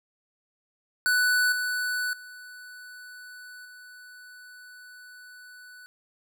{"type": "tone with level steps", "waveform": "square", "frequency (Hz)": 1489, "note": "F#6", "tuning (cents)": 11, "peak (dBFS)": [-21, -27, -43, -46], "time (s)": [1.06, 5.86], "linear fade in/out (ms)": 0, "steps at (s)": [1.52, 2.13, 3.65], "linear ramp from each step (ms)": 2, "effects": []}